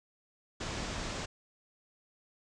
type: low-pass noise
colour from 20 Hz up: pink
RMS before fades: -38 dBFS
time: 0.6-1.26 s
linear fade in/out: 10 ms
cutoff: 7700 Hz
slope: 48 dB/octave
effects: none